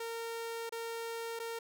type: tone with dropouts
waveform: sawtooth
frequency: 459.9 Hz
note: A#4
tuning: 23 cents flat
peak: -34 dBFS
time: 0-1.59 s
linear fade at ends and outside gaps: 5 ms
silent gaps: 0.694-0.722 / 1.392-1.398 s
effects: none